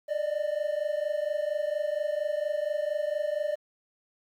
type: tone pair together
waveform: triangle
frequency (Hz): 587.3 / 611.6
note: D5 / D#5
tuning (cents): 0 / -30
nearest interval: minor second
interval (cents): 70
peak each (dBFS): -28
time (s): 0.08-3.56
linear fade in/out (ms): 20
effects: 10-bit